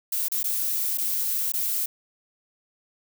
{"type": "noise with dropouts", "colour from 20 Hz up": "violet", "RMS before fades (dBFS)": -26, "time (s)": [0.12, 1.86], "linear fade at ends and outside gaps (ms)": 5, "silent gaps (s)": [[0.284, 0.317], [0.431, 0.441], [0.975, 0.982], [1.521, 1.537]], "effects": []}